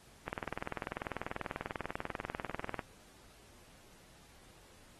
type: click train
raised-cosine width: 0.5 ms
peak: -22 dBFS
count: 52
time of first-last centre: 0.28-2.792 s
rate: 20.3 Hz
effects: pink hiss -61 dBFS RMS until 4.99 s + AAC 32 kbps